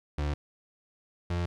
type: tone pair in turn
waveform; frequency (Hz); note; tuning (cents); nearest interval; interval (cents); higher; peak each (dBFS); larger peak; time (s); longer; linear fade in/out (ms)
35% pulse; 73.42 / 87.11; D2 / F2; 0 / -4; minor third; 296; second; -26; neither; 0.18-0.34 / 1.3-1.46; neither; 5
effects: low-pass 5000 Hz 12 dB/octave + 11-bit